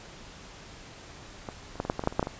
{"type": "clicks", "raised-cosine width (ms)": 1, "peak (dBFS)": [-21, -29, -14, -20, -11, -16, -18, -9, -25, -9, -13, -18], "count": 12, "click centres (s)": [1.488, 1.756, 1.801, 1.851, 1.899, 1.994, 2.038, 2.074, 2.125, 2.195, 2.228, 2.271], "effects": ["pink hiss -47 dBFS RMS until 2.39 s", "resampled to 16000 Hz"]}